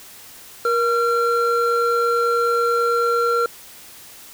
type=tone pair together; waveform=triangle; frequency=472.7 / 1369 Hz; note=A#4 / F6; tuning=+24 / -35 cents; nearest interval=octave + tritone; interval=1841 cents; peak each=-17 dBFS; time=0.65-3.46 s; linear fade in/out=2 ms; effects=white hiss -42 dBFS RMS until 4.33 s